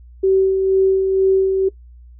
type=tone with tremolo; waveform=sine; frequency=383 Hz; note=G4; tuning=40 cents flat; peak=-10 dBFS; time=0.23-1.69 s; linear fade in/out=10 ms; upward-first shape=sine; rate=2.1 Hz; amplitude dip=40%; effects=noise-tail reverb RT60 0.1 s tail -19 dB re dry + added 60 Hz sine -39 dBFS peak until 2.19 s